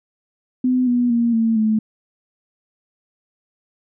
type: tone with pitch steps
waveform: sine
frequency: 253.3 / 243.8 / 234.7 / 225.9 / 217.5 Hz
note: B3 / B3 / A#3 / A3 / A3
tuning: +44 / -22 / +12 / +46 / -20 cents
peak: -14 dBFS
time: 0.64-1.79 s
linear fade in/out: 5 ms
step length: 230 ms
effects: none